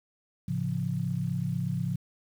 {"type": "chord", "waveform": "sine", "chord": "A augmented", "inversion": "none", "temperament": "equal", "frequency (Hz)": [110, 138.59, 174.61], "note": ["A2", "C#3", "E#3"], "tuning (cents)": [0, 0, 0], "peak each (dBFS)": [-34, -31, -31], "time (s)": [0.48, 1.96], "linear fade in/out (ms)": 5, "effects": ["9-bit"]}